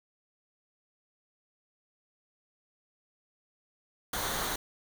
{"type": "noise with comb filter", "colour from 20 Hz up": "pink", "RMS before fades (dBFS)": -33, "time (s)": [4.13, 4.56], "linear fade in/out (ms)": 5, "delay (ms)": 0.39, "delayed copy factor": -0.55, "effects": []}